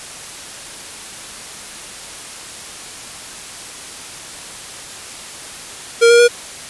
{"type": "tone with pitch steps", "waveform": "square", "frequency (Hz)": [466.2, 472.7, 479.3], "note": ["A#4", "A#4", "A#4"], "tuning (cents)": [0, 24, 48], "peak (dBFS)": -7, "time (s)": [6.01, 6.283], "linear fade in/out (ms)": 20, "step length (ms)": 91, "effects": ["white hiss -32 dBFS RMS until 6.69 s", "resampled to 24000 Hz"]}